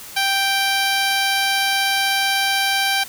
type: tone with low-pass filter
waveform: 10% pulse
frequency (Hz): 784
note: G5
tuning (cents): 0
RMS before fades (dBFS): -19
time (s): 0.16-3.04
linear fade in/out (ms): 10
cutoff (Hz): 12000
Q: 0.82
effects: white hiss -37 dBFS RMS until 3.08 s